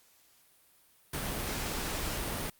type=noise; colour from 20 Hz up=pink; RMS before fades=-35 dBFS; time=1.13-2.5 s; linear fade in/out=5 ms; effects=white hiss -64 dBFS RMS until 2.59 s + Opus 48 kbps